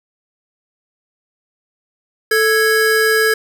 square tone pair together, 440 / 1661.2 Hz, A4 / G#6, 0 / 0 cents, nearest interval octave + major seventh, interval 2300 cents, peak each -15 dBFS, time 2.31-3.34 s, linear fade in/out 5 ms, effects 7-bit

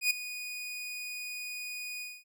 sawtooth tone with ADSR envelope, 2470 Hz, D#7, 13 cents flat, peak -19 dBFS, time 0.01-2.24 s, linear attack 95 ms, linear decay 8 ms, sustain -15 dB, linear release 230 ms, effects none

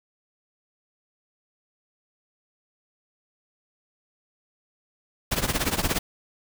pink noise with tremolo, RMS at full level -22 dBFS, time 5.31-5.99 s, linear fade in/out 10 ms, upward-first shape triangle, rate 17 Hz, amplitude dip 90%, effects none

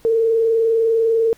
sine tone with vibrato, 452.6 Hz, A4, 49 cents sharp, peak -13 dBFS, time 0.05-1.33 s, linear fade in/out 0 ms, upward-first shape square, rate 20 Hz, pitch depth 28 cents each way, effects pink hiss -52 dBFS RMS until 1.37 s

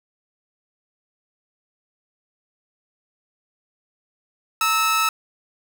sawtooth tone pair together, 920 / 1302.8 Hz, A#5 / E6, -23 / -21 cents, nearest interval tritone, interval 602 cents, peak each -25 / -14 dBFS, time 4.61-5.09 s, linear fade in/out 2 ms, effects none

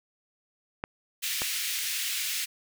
clicks, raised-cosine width 0.5 ms, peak -16 dBFS, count 2, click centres 0.839 / 1.419 s
pink high-pass noise, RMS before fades -31 dBFS, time 1.22-2.46 s, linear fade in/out 20 ms, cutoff 2100 Hz, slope 24 dB/octave
effects none

